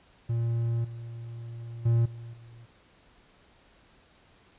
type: tone with level steps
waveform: triangle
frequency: 116.54 Hz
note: A#2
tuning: in tune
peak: -23 / -35 / -18 / -37 / -45 dBFS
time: 0.29-2.66 s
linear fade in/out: 10 ms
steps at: 0.84 / 1.85 / 2.05 / 2.33 s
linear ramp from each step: 10 ms
effects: pink hiss -60 dBFS RMS until 4.58 s + resampled to 8000 Hz